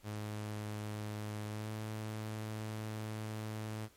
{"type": "tone with pitch glide", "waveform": "sawtooth", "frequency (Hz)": [105.8, 108.46], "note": ["G#2", "A2"], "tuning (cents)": [33, -24], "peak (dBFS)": -35, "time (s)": [0.03, 3.89], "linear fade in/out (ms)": 50, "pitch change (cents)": 43, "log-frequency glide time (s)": [1.49, 1.71], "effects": ["pink hiss -65 dBFS RMS until 3.96 s", "MP3 64 kbps"]}